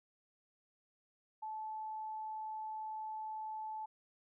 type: tone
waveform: sine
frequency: 869 Hz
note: A5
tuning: 22 cents flat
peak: -40 dBFS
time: 1.42-3.86 s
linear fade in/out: 10 ms
effects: none